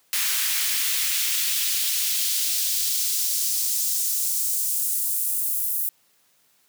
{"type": "noise with high-pass filter sweep", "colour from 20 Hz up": "white", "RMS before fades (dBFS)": -24, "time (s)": [0.13, 5.89], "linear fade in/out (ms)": 0, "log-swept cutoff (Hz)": [1700, 12000], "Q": 1.1, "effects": ["white hiss -63 dBFS RMS until 6.68 s", "high-pass 100 Hz 12 dB/octave"]}